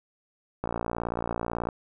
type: click train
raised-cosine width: 1 ms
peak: -15 dBFS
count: 62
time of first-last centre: 0.64-1.688 s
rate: 58.2 Hz
effects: none